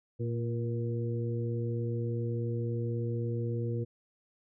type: harmonic tone with a mistuned harmonic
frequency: 116.54 Hz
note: A#2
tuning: in tune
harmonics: 1 / 2 / 3 / 4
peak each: -31 / -40 / -39 / -39 dBFS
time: 0.19-3.85 s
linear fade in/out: 20 ms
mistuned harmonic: 4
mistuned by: +28 cents
effects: none